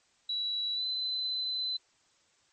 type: tone with pitch glide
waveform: sine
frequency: 3920 to 4035 Hz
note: B7 to B7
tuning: -14 to +36 cents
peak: -30 dBFS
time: 0.29-1.77 s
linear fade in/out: 5 ms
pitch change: +50 cents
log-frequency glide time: 0.74-0.84 s
effects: white hiss -68 dBFS RMS until 2.52 s + MP3 32 kbps

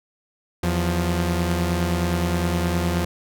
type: tone pair together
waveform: sawtooth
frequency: 83.1 / 175.81 Hz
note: E2 / F3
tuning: +15 / +12 cents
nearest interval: octave + minor second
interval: 1297 cents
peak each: -19 dBFS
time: 0.63-3.05 s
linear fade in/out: 5 ms
effects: none

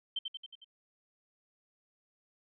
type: tone with echo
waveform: sine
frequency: 3118 Hz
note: G7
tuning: 10 cents flat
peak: -31 dBFS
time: 0.16-0.19 s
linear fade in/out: 5 ms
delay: 91 ms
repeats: 5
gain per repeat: -4 dB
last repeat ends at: 0.645 s
effects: none

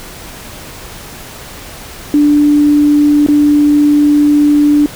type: tone with dropouts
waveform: sine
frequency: 293.7 Hz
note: D4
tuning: in tune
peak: -5 dBFS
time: 2.14-4.86 s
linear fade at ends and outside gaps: 1 ms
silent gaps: 3.264-3.286 s
effects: pink hiss -30 dBFS RMS until 4.95 s

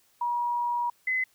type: tone pair in turn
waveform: sine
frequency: 959 / 2032 Hz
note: A#5 / B6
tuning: +49 / +49 cents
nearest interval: octave + minor second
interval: 1300 cents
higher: second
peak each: -25 / -24 dBFS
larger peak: second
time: 0.21-0.9 / 1.07-1.24 s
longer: first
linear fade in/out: 5 ms
effects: white hiss -65 dBFS RMS until 1.34 s

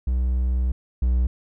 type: tone pair in turn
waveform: triangle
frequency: 62.6 / 61.67 Hz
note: B1 / B1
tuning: +24 / -2 cents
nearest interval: unison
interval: 26 cents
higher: first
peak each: -17 / -15 dBFS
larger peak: second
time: 0.07-0.72 / 1.02-1.27 s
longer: first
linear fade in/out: 5 ms
effects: none

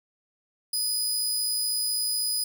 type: tone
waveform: 20% pulse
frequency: 4978 Hz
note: D#8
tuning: in tune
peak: -19 dBFS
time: 0.73-2.44 s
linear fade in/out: 5 ms
effects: none

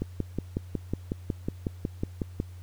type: click train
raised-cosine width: 3 ms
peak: -15 dBFS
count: 14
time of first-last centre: 0.02-2.401 s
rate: 5.46 Hz
effects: added 90 Hz sine -41 dBFS peak until 2.62 s + pink hiss -59 dBFS RMS until 2.62 s

